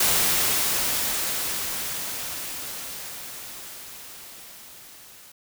white noise with level ramp, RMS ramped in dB -20 to -48 dBFS, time 0-5.32 s, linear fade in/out 5 ms, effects none

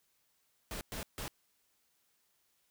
pink noise bursts at uneven times, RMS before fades -41 dBFS, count 3, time 0.71-0.81 / 0.92-1.03 / 1.18-1.28 s, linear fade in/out 0 ms, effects white hiss -75 dBFS RMS until 2.7 s

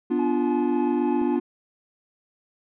triangle chord, B diminished, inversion none, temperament equal, 246.9 / 293.7 / 349.2 Hz, B3 / D4 / F4, 0 / 0 / 0 cents, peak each -23 dBFS, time 0.1-1.4 s, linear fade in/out 10 ms
triangle tone with tremolo, 853 Hz, G#5, 46 cents sharp, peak -27 dBFS, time 0.19-1.36 s, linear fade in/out 2 ms, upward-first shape sine, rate 3.5 Hz, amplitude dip 40%
click, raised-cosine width 2 ms, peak -29 dBFS, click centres 1.217 s
effects resampled to 8000 Hz

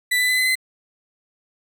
35% pulse tone with pitch steps, 1983 / 1997.9 / 2013 / 2028 / 2043 Hz, B6 / B6 / B6 / B6 / C7, +7 / +19 / +33 / +45 / -42 cents, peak -15 dBFS, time 0.11-0.555 s, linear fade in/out 10 ms, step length 89 ms, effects none

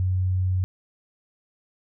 sine tone, 92.5 Hz, F#2, in tune, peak -20 dBFS, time 0-0.64 s, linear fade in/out 0 ms, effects none

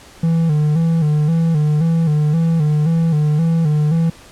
triangle tone with vibrato, 157.6 Hz, D#3, 23 cents sharp, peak -10 dBFS, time 0.23-4.1 s, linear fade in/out 5 ms, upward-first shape square, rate 1.9 Hz, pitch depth 80 cents each way, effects pink hiss -42 dBFS RMS until 4.31 s + low-pass 10000 Hz 12 dB/octave

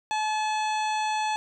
harmonic tone, 860 Hz, A5, 40 cents flat, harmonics 1 / 2 / 3 / 4 / 5 / 7 / 8 / 9 / 10, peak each -25 / -37 / -35 / -39 / -41 / -44 / -50 / -47 / -54 dBFS, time 0.11-1.36 s, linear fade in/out 0 ms, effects none

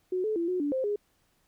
sine tone with pitch steps, 367.8 / 432.2 / 338.4 / 364.5 / 289.5 / 523 / 412.8 Hz, F#4 / A4 / E4 / F#4 / D4 / C5 / G#4, -10 / -31 / +45 / -26 / -25 / -1 / -10 cents, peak -26 dBFS, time 0.12-0.96 s, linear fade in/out 5 ms, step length 120 ms, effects pink hiss -70 dBFS RMS until 1.47 s

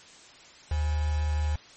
sine tone with quantisation, 75.5 Hz, D2, 48 cents sharp, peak -24 dBFS, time 0.71-1.56 s, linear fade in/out 5 ms, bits 6, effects white hiss -51 dBFS RMS until 1.76 s + MP3 32 kbps

